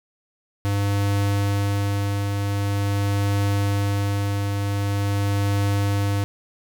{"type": "tone with tremolo", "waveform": "square", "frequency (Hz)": 100.6, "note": "G2", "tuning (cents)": 45, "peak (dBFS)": -19, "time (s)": [0.65, 6.24], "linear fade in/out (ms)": 0, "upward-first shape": "triangle", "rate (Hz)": 0.45, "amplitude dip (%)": 35, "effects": []}